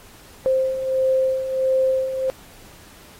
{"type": "beating tone pair", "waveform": "sine", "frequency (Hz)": [523.3, 524.8], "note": ["C5", "C5"], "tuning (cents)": [0, 5], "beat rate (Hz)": 1.5, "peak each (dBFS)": [-25, -18], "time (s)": [0.46, 2.3], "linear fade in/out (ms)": 0, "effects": ["pink hiss -47 dBFS RMS until 3.19 s", "AAC 48 kbps"]}